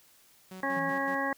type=tone with tremolo; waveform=sawtooth; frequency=186.9 Hz; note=F#3; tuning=18 cents sharp; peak=-38 dBFS; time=0.51-1.15 s; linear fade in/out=5 ms; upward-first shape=square; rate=5.3 Hz; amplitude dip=70%
type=harmonic tone; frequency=274.4 Hz; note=C#4; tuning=17 cents flat; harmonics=1 / 2 / 3 / 4 / 6 / 7; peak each=-35 / -35 / -35 / -35 / -35 / -35 dBFS; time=0.63-1.33 s; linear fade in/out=2 ms
type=tone; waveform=sine; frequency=167.5 Hz; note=E3; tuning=28 cents sharp; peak=-38 dBFS; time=0.76-0.92 s; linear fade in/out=10 ms
effects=white hiss -61 dBFS RMS until 1.37 s